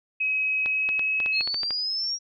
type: tone with pitch glide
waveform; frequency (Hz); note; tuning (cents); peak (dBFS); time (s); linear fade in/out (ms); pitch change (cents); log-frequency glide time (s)
sine; 2547 to 2569; D#7 to E7; +40 to -45; -22; 0.2-1.42; 10; +15; 0.58-1.23
type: clicks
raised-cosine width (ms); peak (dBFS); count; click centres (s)
0.3; -18; 10; 0.66 / 0.89 / 0.994 / 1.202 / 1.261 / 1.409 / 1.475 / 1.544 / 1.633 / 1.707
type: exponential sweep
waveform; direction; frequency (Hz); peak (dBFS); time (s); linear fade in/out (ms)
sine; up; 4186 to 5680; -25; 1.32-2.19; 50
effects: none